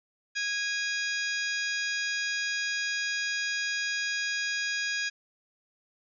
harmonic tone with a mistuned harmonic, 825 Hz, G#5, 12 cents flat, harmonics 2 / 3 / 4 / 5 / 6 / 7 / 8, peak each -31 / -35 / -40 / -42 / -36 / -45 / -39 dBFS, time 0.35-5.1 s, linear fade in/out 20 ms, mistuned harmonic 5, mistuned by -120 cents, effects none

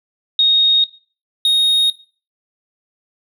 sine / triangle tone pair in turn, 3729 / 3729 Hz, A#7 / A#7, 0 / 0 cents, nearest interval unison, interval 0 cents, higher neither, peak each -9 dBFS, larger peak neither, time 0.39-0.84 / 1.45-1.9 s, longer neither, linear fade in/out 2 ms, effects noise-tail reverb RT60 0.4 s tail -20 dB re dry

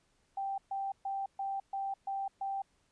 sine tone bursts, 784 Hz, G5, in tune, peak -33 dBFS, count 7, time 0.37-2.62 s, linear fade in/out 5 ms, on 210 ms, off 130 ms, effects pink hiss -73 dBFS RMS until 2.91 s + resampled to 22050 Hz

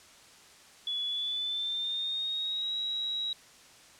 sine tone with pitch glide, 3414 to 3854 Hz, G#7 to B7, +47 to -43 cents, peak -30 dBFS, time 0.87-3.33 s, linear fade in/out 2 ms, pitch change +210 cents, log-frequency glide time 1.08-2.75 s, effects white hiss -55 dBFS RMS until 3.99 s + low-pass 8000 Hz 12 dB/octave

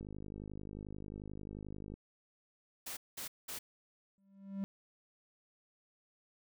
click train, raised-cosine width 3 ms, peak -33 dBFS, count 100, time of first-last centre 0.01-1.94 s, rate 51.3 Hz
white noise bursts, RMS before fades -43 dBFS, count 3, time 2.86-3.59 s, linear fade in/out 10 ms, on 110 ms, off 200 ms
triangle tone with exponential growth, 196 Hz, G3, in tune, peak -31 dBFS, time 4.18-4.64 s, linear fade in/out 0 ms, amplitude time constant 99 ms
effects none

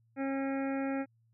harmonic tone, 271.5 Hz, C#4, 36 cents flat, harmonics 1 / 2 / 3 / 5 / 6 / 7 / 8 / 9, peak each -32 / -38 / -42 / -46 / -48 / -49 / -50 / -51 dBFS, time 0.16-1.06 s, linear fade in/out 50 ms, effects added 114 Hz sine -66 dBFS peak until 1.33 s

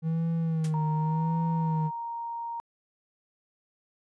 triangle tone with vibrato, 160 Hz, D#3, 49 cents sharp, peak -23 dBFS, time 0.02-1.91 s, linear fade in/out 50 ms, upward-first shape sine, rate 0.88 Hz, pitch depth 61 cents each way
white noise with exponential decay, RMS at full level -36 dBFS, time 0.64-0.75 s, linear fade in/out 5 ms, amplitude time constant 23 ms
sine tone, 932.3 Hz, A#5, in tune, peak -32 dBFS, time 0.74-2.6 s, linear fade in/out 0 ms
effects resampled to 22050 Hz

